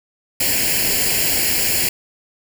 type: noise with comb filter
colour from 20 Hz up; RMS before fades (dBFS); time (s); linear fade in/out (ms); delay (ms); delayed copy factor
white; -18; 0.4-1.89; 5; 0.41; +0.8
effects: none